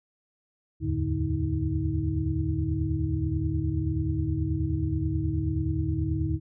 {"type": "tone cluster", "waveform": "sine", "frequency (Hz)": [75.4, 84.8, 106.6, 146.3, 318.1], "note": ["D2", "E2", "G#2", "D3", "D#4"], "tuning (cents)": [46, 50, 46, -6, 38], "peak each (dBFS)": -31, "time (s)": [0.8, 6.4], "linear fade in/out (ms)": 50, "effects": []}